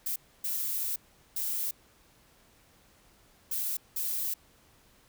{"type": "noise bursts at uneven times", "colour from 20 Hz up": "violet", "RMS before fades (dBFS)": -32, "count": 5, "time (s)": [[0.06, 0.16], [0.44, 0.96], [1.36, 1.71], [3.51, 3.77], [3.96, 4.34]], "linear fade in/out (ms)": 5, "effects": ["pink hiss -62 dBFS RMS until 5.08 s"]}